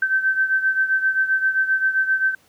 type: beating tone pair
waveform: sine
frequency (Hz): 1545 / 1552.6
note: G6 / G6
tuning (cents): -26 / -17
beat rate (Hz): 7.6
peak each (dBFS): -18 / -23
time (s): 0.02-2.35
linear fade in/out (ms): 5
effects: pink hiss -57 dBFS RMS until 2.48 s + high-pass 100 Hz 12 dB/octave

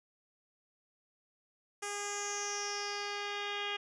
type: tone with low-pass filter sweep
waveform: 10% pulse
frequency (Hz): 408.4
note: G#4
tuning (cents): -29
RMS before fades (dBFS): -38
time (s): 1.82-3.77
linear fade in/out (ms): 10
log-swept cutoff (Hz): 8400 to 3200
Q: 5.6
effects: none

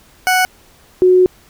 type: tone pair in turn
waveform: 20% pulse / sine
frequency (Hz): 740 / 366.7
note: F#5 / F#4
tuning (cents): 0 / -15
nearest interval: octave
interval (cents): 1215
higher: first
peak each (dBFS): -6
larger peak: neither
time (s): 0.27-0.45 / 1.02-1.26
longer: second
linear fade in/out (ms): 0
effects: pink hiss -48 dBFS RMS until 1.49 s

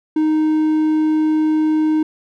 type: tone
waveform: triangle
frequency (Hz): 310.6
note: D#4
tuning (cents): -3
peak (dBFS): -11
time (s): 0.16-2.03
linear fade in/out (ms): 5
effects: none

